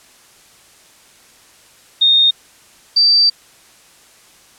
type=tone pair in turn; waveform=sine; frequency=3684 / 4659 Hz; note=A#7 / D8; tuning=-21 / -15 cents; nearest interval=major third; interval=406 cents; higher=second; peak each=-8 dBFS; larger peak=neither; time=2.01-2.31 / 2.96-3.3 s; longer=second; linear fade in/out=10 ms; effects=white hiss -47 dBFS RMS until 4.58 s + low-pass 10000 Hz 12 dB/octave